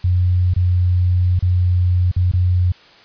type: tone with dropouts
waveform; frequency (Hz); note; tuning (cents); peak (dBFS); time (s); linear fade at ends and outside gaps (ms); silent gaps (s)
sine; 89.9; F#2; -49; -12; 0.04-2.72; 5; 0.538-0.562 / 1.392-1.424 / 2.115-2.163 / 2.316-2.335
effects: white hiss -46 dBFS RMS until 3.04 s + resampled to 11025 Hz